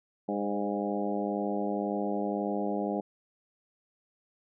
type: harmonic tone with a mistuned harmonic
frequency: 101.9 Hz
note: G#2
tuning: 32 cents flat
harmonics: 2 / 3 / 4 / 5 / 6 / 7 / 8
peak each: -33 / -35 / -36 / -37 / -38 / -38 / -39 dBFS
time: 0.28-3.01 s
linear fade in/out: 10 ms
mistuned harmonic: 5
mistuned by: +31 cents
effects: none